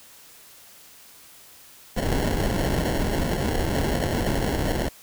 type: noise with sample-and-hold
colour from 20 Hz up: pink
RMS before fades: -24 dBFS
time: 1.96-4.89 s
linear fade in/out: 10 ms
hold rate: 1225 Hz
effects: white hiss -49 dBFS RMS until 5.02 s